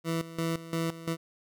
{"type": "tone with tremolo", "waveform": "20% pulse", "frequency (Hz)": 164.81, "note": "E3", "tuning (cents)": 0, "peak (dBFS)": -23, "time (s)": [0.04, 1.17], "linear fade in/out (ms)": 50, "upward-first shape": "square", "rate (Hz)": 2.9, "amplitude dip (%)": 80, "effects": []}